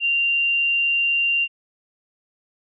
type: tone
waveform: sine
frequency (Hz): 2776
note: F7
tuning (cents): -11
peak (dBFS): -17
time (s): 0-1.48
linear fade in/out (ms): 50
effects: none